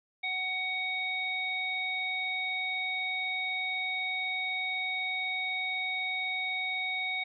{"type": "harmonic tone", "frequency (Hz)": 746, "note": "F#5", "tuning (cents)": 14, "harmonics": [1, 3, 5], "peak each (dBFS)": [-40, -31, -38], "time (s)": [0.23, 7.24], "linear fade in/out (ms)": 10, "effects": []}